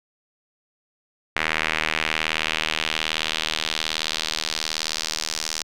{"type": "tone with band-pass filter sweep", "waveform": "sawtooth", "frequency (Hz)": 78.8, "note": "D#2", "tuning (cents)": 23, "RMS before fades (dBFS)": -26, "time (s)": [1.36, 5.63], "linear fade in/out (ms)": 5, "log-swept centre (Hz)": [2100, 5600], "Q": 2, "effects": []}